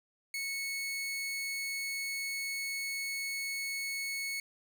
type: tone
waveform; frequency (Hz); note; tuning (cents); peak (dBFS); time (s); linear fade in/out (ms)
sawtooth; 2204; C#7; -11; -31; 0.34-4.4; 2
effects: none